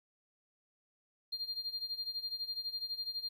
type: tone with tremolo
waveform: triangle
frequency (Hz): 4200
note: C8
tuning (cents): +6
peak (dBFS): -31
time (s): 1.32-3.29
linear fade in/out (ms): 10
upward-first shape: sine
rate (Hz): 12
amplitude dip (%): 85
effects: tanh soft clip ceiling -32 dBFS + 12-bit